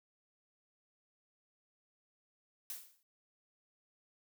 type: noise with exponential decay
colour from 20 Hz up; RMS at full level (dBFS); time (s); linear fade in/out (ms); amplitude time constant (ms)
blue; -40; 2.7-3.03; 1; 70
effects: none